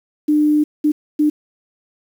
sine tone bursts at uneven times, 300.2 Hz, D4, 38 cents sharp, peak -11 dBFS, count 3, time 0.28-0.64 / 0.84-0.92 / 1.19-1.3 s, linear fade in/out 10 ms, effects 7-bit

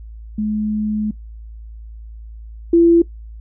sine tone pair in turn, 212.9 / 338 Hz, G#3 / E4, +43 / +43 cents, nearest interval minor sixth, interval 800 cents, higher second, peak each -17 / -7 dBFS, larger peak second, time 0.38-1.11 / 2.73-3.02 s, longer first, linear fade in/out 5 ms, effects noise-tail reverb RT60 0.1 s tail -18 dB re dry + added 55 Hz sine -32 dBFS peak until 3.4 s

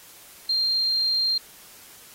sine tone, 4186 Hz, C8, in tune, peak -20 dBFS, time 0.49-1.38 s, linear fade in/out 5 ms, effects white hiss -48 dBFS RMS until 2.14 s + AAC 48 kbps

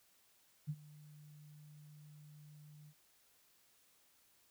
sine tone with ADSR envelope, 150 Hz, D3, 37 cents sharp, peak -35 dBFS, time 0.67-2.94 s, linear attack 27 ms, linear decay 52 ms, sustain -20 dB, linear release 59 ms, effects white hiss -71 dBFS RMS until 4.5 s

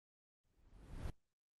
brown noise with exponential growth, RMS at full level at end -40 dBFS, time 0.45-1.1 s, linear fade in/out 1 ms, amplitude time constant 140 ms, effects noise-tail reverb RT60 0.2 s tail -22 dB re dry + Opus 24 kbps

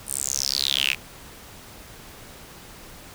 sawtooth tone with high-pass filter sweep, 68.3 Hz, C#2, 25 cents flat, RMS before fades -25 dBFS, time 0.06-0.96 s, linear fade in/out 50 ms, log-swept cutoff 9800 to 2400 Hz, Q 7.3, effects pink hiss -44 dBFS RMS until 3.14 s

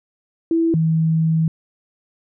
sine tone pair in turn, 330 / 161.05 Hz, E4 / E3, +2 / -40 cents, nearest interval octave, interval 1242 cents, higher first, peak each -14 dBFS, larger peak neither, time 0.51-0.74 / 0.74-1.48 s, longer second, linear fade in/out 2 ms, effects none

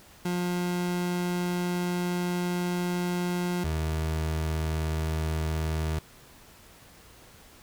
30% pulse tone pair in turn, 177.4 / 79.02 Hz, F3 / D#2, +27 / +27 cents, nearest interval octave + major second, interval 1400 cents, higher first, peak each -24 dBFS, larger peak neither, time 0.25-3.64 / 3.64-5.99 s, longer first, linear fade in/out 5 ms, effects pink hiss -53 dBFS RMS until 7.62 s

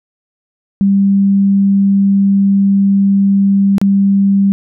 sine tone with dropouts, 197.4 Hz, G3, 12 cents sharp, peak -7 dBFS, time 0.81-4.52 s, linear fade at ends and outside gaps 0 ms, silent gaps 3.782-3.815 s, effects none

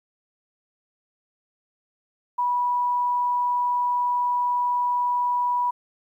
sine tone, 978 Hz, B5, 17 cents flat, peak -20 dBFS, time 2.38-5.71 s, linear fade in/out 10 ms, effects 10-bit

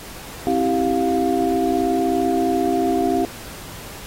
sine tone cluster, 265.4 / 328.4 / 389.1 / 703 Hz, C4 / E4 / G4 / F5, +25 / -6 / -13 / +11 cents, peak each -22 dBFS, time 0.47-3.25 s, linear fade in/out 0 ms, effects pink hiss -37 dBFS RMS until 4.06 s + AAC 48 kbps

